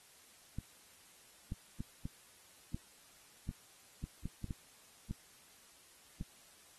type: clicks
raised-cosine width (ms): 5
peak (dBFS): -27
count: 12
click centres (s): 0.586 / 1.521 / 1.805 / 2.055 / 2.745 / 3.491 / 4.04 / 4.256 / 4.443 / 4.508 / 5.11 / 6.211
effects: white hiss -62 dBFS RMS until 6.78 s + AAC 32 kbps